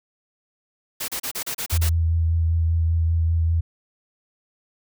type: noise bursts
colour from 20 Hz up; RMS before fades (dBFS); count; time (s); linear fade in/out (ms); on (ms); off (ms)
white; -28; 8; 1-1.895; 10; 83; 33
type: tone with vibrato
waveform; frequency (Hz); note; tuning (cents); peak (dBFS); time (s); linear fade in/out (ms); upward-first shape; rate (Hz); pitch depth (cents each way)
sine; 82.41; E2; 0; -17; 1.72-3.61; 10; triangle; 5.1; 23
effects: none